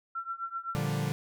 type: tone with tremolo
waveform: sine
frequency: 1355 Hz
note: E6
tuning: 47 cents sharp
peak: -30 dBFS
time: 0.15-0.77 s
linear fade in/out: 5 ms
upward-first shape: triangle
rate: 7.8 Hz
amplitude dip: 95%
type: chord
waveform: 45% pulse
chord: G minor seventh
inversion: first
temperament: equal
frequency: 116.54 / 146.83 / 174.61 / 196 Hz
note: Bb2 / D3 / F3 / G3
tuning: 0 / 0 / 0 / 0 cents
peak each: -35 / -31 / -37 / -37 dBFS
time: 0.75-1.12 s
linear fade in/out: 0 ms
effects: none